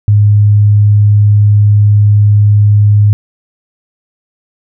sine tone, 103.83 Hz, G#2, in tune, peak -3 dBFS, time 0.08-3.13 s, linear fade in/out 0 ms, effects none

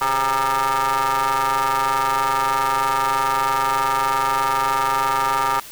30% pulse ring-modulated tone, 132.3 Hz, C3, 20 cents sharp, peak -12 dBFS, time 0.01-5.6 s, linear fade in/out 5 ms, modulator 1070 Hz, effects white hiss -39 dBFS RMS until 5.71 s

